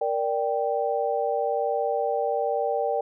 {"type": "chord", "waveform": "sine", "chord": "G minor", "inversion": "first", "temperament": "equal", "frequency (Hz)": [466.2, 587.3, 784], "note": ["Bb4", "D5", "G5"], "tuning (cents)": [0, 0, 0], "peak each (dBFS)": -27, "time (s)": [0.01, 3.01], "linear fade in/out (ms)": 5, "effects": []}